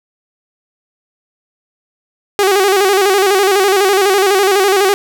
sawtooth tone with vibrato, 392 Hz, G4, in tune, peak -5 dBFS, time 2.39-4.94 s, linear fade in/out 0 ms, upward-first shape square, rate 12 Hz, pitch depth 69 cents each way, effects none

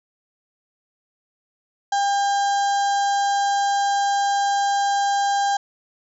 harmonic tone, 801 Hz, G5, 37 cents sharp, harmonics 1 / 2 / 4 / 5 / 6 / 7 / 8 / 9, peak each -18 / -29 / -35 / -37 / -39 / -39 / -37 / -38 dBFS, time 1.92-5.57 s, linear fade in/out 5 ms, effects none

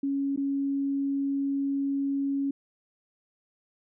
sine tone with dropouts, 277.2 Hz, C#4, in tune, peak -25 dBFS, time 0.03-2.51 s, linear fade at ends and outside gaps 5 ms, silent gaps 0.362-0.374 s, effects none

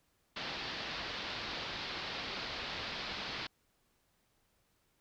white low-pass noise, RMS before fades -41 dBFS, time 0.36-3.47 s, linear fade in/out 5 ms, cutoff 4700 Hz, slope 48 dB/octave, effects pink hiss -75 dBFS RMS until 5 s

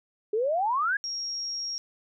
sine exponential sweep, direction up, 409.3 to 1696 Hz, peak -23 dBFS, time 0.33-0.97 s, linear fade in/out 5 ms
sine tone, 5588 Hz, F8, in tune, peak -30 dBFS, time 1.04-1.78 s, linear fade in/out 0 ms
effects none

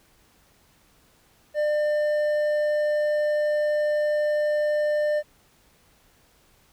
triangle tone with hard clipping, 599 Hz, D5, 34 cents sharp, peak -22 dBFS, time 1.54-5.23 s, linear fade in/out 50 ms, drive 9 dB, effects pink hiss -60 dBFS RMS until 6.72 s

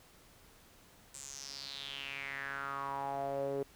sawtooth tone with band-pass filter sweep, 138.59 Hz, C#3, in tune, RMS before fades -40 dBFS, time 1.14-3.63 s, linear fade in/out 5 ms, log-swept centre 8000 to 430 Hz, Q 5.6, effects pink hiss -61 dBFS RMS until 3.75 s

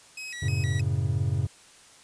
sawtooth tone with vibrato, 2217 Hz, C#7, in tune, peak -32 dBFS, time 0.17-0.81 s, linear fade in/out 5 ms, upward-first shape square, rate 3.2 Hz, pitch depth 240 cents each way
triangle chord, F# minor, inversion none, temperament equal with one note detuned, 92.5 / 110 / 136.53 Hz, F#2 / A2 / C#3, 0 / 0 / -26 cents, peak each -26 dBFS, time 0.42-1.47 s, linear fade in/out 10 ms
effects white hiss -53 dBFS RMS until 2.03 s + resampled to 22050 Hz

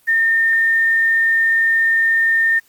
sine tone with quantisation, 1817 Hz, A#6, 45 cents flat, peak -12 dBFS, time 0.07-2.6 s, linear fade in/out 20 ms, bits 7, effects white hiss -55 dBFS RMS until 2.68 s + Opus 24 kbps

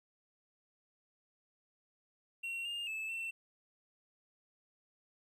triangle tone with pitch steps, 2734 / 2816 / 2616 / 2691 Hz, F7 / F7 / E7 / E7, -37 / +14 / -14 / +35 cents, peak -36 dBFS, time 2.43-3.31 s, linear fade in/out 10 ms, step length 220 ms, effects 13-bit

